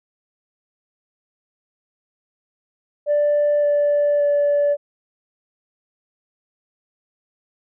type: tone with pitch steps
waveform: sine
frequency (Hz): 587.3 / 582.9 / 578.5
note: D5 / D5 / D5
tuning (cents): 0 / -13 / -26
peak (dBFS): -13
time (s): 3.06-4.77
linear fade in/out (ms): 50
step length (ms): 570
effects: tanh soft clip ceiling -12 dBFS